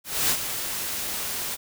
white noise with ADSR envelope, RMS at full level -21 dBFS, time 0.04-1.57 s, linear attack 260 ms, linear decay 66 ms, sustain -9 dB, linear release 33 ms, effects none

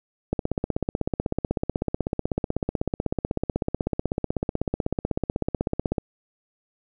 click train, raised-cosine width 2 ms, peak -10 dBFS, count 92, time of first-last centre 0.33-5.982 s, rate 16.1 Hz, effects none

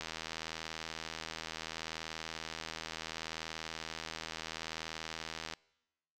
click train, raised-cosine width 0.2 ms, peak -22 dBFS, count 447, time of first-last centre 0.01-5.537 s, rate 80.7 Hz, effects noise-tail reverb RT60 1.0 s tail -25 dB re dry

